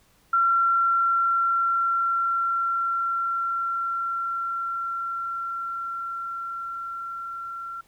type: tone with level ramp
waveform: sine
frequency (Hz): 1364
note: F6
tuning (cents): -41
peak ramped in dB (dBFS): -17 to -32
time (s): 0.33-7.81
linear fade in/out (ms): 5
effects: pink hiss -61 dBFS RMS until 7.87 s